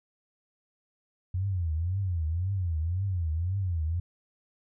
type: tone with vibrato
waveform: sine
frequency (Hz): 87.8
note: F2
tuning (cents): +10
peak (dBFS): -26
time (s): 1.34-4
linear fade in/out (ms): 5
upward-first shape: triangle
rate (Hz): 1.9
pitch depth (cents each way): 240
effects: none

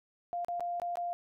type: tone with dropouts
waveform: sine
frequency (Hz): 698.5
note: F5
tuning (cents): 0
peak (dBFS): -32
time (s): 0.33-1.13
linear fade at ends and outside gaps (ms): 0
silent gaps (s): 0.447-0.484 / 0.597-0.606 / 0.799-0.818 / 0.956-0.971
effects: none

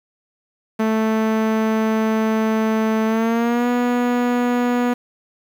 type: tone with pitch glide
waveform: sawtooth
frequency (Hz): 220 to 244.1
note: A3 to B3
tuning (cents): 0 to -20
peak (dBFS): -12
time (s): 0.79-4.94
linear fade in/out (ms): 10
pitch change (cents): +180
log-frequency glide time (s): 3.06-3.68
effects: low-pass 2000 Hz 12 dB/octave + 7-bit

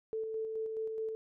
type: tone with tremolo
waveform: sine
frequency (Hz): 441.7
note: A4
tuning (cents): +7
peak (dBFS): -33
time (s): 0.13-1.15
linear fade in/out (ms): 0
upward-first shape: square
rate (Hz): 4.7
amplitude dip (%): 30
effects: none

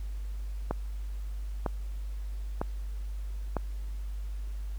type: click train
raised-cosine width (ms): 1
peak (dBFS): -15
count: 4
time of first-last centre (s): 0.71-3.567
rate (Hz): 1.05
effects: added 50 Hz sine -33 dBFS peak until 4.78 s + pink hiss -58 dBFS RMS until 4.78 s

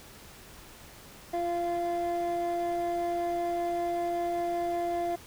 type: tone pair together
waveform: triangle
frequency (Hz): 346.3 / 690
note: F4 / F5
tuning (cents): -15 / -21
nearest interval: octave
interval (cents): 1194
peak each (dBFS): -29 / -26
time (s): 1.33-5.16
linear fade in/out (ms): 10
effects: tanh soft clip ceiling -23 dBFS + pink hiss -50 dBFS RMS until 5.26 s

